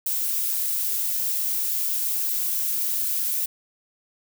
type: noise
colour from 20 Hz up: violet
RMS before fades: -25 dBFS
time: 0.06-3.46 s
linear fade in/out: 5 ms
effects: none